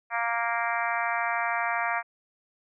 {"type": "harmonic tone", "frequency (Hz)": 233.1, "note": "A#3", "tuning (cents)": 0, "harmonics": [3, 4, 5, 6, 7, 8, 9, 10], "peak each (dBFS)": [-31, -32, -33, -34, -34, -35, -36, -36], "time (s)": [0.1, 2.03], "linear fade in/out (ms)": 50, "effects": []}